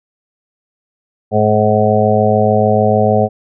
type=harmonic tone; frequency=106.7 Hz; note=G#2; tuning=47 cents sharp; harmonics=1 / 2 / 4 / 5 / 6 / 7; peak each=-16 / -16 / -16 / -16 / -16 / -16 dBFS; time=1.31-3.29 s; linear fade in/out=50 ms; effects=none